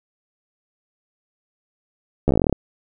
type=slowing click train; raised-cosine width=2 ms; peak=-4 dBFS; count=13; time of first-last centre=2.28-2.527 s; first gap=13 ms; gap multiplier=1.08; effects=none